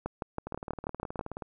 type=two click trains; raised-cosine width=1 ms; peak=-23 / -18 dBFS; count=19 / 8; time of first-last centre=0.47-1.422 / 0.06-1.193 s; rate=18.9 / 6.18 Hz; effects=none